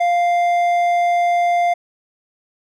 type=tone with hard clipping; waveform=sine; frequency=698.5 Hz; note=F5; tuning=in tune; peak=-15 dBFS; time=0-1.74 s; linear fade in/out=10 ms; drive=6 dB; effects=none